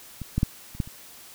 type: clicks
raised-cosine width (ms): 5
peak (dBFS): -21 / -11 / -8 / -30 / -12 / -29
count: 6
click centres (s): 0.217 / 0.38 / 0.431 / 0.75 / 0.802 / 0.875
effects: white hiss -47 dBFS RMS until 1.34 s